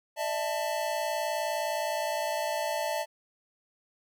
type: chord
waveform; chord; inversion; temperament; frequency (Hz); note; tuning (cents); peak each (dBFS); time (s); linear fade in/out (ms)
square; D suspended second; none; equal with one note detuned; 599.7 / 659.3 / 880; D5 / E5 / A5; +36 / 0 / 0; -34; 0.16-3.06; 50
effects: none